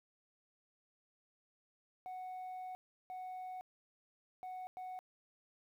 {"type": "tone bursts at uneven times", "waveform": "sine", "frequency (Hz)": 740, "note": "F#5", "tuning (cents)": 0, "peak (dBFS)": -40, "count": 4, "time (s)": [[2.06, 2.75], [3.1, 3.61], [4.43, 4.67], [4.77, 4.99]], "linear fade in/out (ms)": 0, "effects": ["tanh soft clip ceiling -42 dBFS", "12-bit"]}